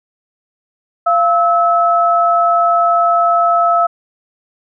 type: tone pair together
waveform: sine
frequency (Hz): 688.7 / 1300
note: F5 / E6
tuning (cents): -24 / -24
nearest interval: major seventh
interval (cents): 1100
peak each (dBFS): -12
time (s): 1.06-3.87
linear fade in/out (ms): 10
effects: none